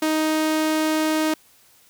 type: tone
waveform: sawtooth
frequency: 312.3 Hz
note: D#4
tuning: 7 cents sharp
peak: -15 dBFS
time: 0.02-1.34 s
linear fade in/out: 5 ms
effects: white hiss -55 dBFS RMS until 1.89 s